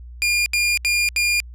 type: tone bursts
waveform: sawtooth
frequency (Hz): 2414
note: D7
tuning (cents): +47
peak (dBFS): -13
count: 4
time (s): 0.22-1.402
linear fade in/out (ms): 0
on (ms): 240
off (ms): 74
effects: added 60 Hz sine -35 dBFS peak until 1.54 s + low-pass 11000 Hz 12 dB/octave